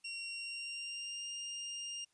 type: tone with pitch glide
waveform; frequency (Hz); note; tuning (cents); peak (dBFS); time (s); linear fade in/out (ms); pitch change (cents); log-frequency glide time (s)
25% pulse; 2747 to 2810; F7 to F7; -29 to +10; -37; 0.04-2.05; 10; +39; 0.27-1.3
effects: white hiss -75 dBFS RMS until 2.13 s + resampled to 22050 Hz